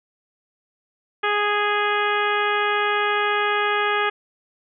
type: harmonic tone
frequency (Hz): 414.4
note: G#4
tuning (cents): -4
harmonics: 1 / 2 / 3 / 4 / 5 / 6 / 7 / 8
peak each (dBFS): -25 / -26 / -24 / -25 / -29 / -30 / -33 / -34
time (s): 1.23-4.1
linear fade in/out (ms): 10
effects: none